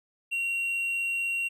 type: tone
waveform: triangle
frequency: 2748 Hz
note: F7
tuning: 29 cents flat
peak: -25 dBFS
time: 0.31-1.49 s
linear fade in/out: 20 ms
effects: none